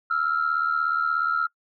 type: tone pair together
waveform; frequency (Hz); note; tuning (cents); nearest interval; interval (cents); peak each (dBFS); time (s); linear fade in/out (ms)
sine; 1318.5 / 1395.3; E6 / F6; 0 / -2; minor second; 98; -23; 0.1-1.47; 10
effects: noise-tail reverb RT60 0.1 s tail -24 dB re dry + tanh soft clip ceiling -15 dBFS